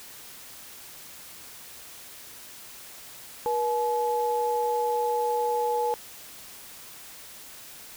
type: tone pair together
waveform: sine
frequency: 480 / 855.3 Hz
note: B4 / A5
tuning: -49 / -49 cents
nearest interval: minor seventh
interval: 1000 cents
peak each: -26 dBFS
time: 3.46-5.94 s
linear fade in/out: 0 ms
effects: white hiss -45 dBFS RMS until 7.96 s